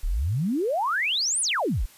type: exponential two-way sweep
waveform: sine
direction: up then down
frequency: 31.94 to 10290 to 31.94 Hz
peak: -22 dBFS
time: 0.03-1.86 s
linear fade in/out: 10 ms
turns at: 1.41 s
effects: white hiss -52 dBFS RMS until 1.97 s + resampled to 32000 Hz